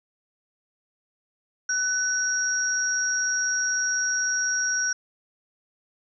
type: tone pair together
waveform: sine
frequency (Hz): 1500 / 5658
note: F#6 / F8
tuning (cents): +23 / +22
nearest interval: octave + major seventh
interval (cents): 2299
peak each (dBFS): -25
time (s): 1.69-4.93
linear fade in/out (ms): 5
effects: none